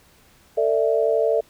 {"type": "chord", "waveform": "sine", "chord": "A suspended fourth", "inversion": "none", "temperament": "equal with one note detuned", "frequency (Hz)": [448.7, 587.3, 659.3], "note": ["A4", "D5", "E5"], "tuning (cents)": [34, 0, 0], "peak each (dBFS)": [-20, -22, -22], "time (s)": [0.57, 1.41], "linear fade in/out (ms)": 10, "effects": ["pink hiss -55 dBFS RMS until 1.49 s"]}